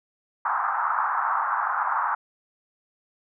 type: band-pass noise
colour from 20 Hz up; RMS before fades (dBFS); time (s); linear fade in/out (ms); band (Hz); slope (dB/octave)
white; -25; 0.45-2.15; 5; 820 to 1400; 48
effects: none